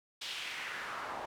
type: noise with band-pass filter sweep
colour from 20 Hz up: pink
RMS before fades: -41 dBFS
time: 0.21-1.26 s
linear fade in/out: 10 ms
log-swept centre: 3700 to 830 Hz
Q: 2
effects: none